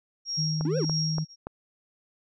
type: tone with tremolo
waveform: sine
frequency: 5588 Hz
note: F8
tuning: in tune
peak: -26 dBFS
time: 0.25-1.36 s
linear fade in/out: 50 ms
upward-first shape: triangle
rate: 1.7 Hz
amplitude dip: 100%
type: tone with pitch glide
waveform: sine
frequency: 155.56 to 156.91 Hz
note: D#3 to D#3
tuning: 0 to +15 cents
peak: -26 dBFS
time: 0.37-1.25 s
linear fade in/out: 20 ms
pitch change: +15 cents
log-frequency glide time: 0.51-0.83 s
type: click train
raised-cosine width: 1 ms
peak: -20 dBFS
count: 4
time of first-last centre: 0.61-1.47 s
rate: 3.49 Hz
type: linear two-way sweep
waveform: triangle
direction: up then down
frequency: 261.6 to 545 to 261.6 Hz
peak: -24 dBFS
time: 0.65-0.85 s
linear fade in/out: 2 ms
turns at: 0.78 s
effects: none